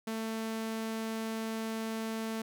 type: tone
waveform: sawtooth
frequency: 222.7 Hz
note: A3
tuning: 21 cents sharp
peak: -30 dBFS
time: 0.07-2.42 s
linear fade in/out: 5 ms
effects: none